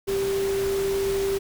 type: tone in noise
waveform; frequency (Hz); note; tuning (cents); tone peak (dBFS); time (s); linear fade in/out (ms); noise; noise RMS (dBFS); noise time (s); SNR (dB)
sine; 392; G4; 0; -22; 0.07-1.39; 20; pink; -34; 0.07-1.39; +9
effects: none